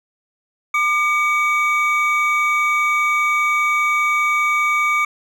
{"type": "tone pair together", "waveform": "triangle", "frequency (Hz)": [1200, 2265], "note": ["D6", "C#7"], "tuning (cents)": [37, 37], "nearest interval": "major seventh", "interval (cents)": 1100, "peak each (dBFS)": -16, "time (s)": [0.74, 5.05], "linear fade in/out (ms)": 5, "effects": []}